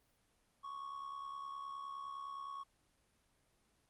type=tone with amplitude modulation; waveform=triangle; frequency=1108.7 Hz; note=C#6; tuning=in tune; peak=-39 dBFS; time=0.63-2.64 s; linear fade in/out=20 ms; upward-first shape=sine; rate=69.7 Hz; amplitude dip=60%; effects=pink hiss -75 dBFS RMS until 3.89 s + Opus 24 kbps